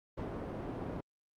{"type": "low-pass noise", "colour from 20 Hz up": "white", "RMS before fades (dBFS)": -40, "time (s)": [0.17, 1.01], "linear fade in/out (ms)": 10, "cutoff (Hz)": 500, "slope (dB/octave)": 12, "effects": ["Opus 48 kbps"]}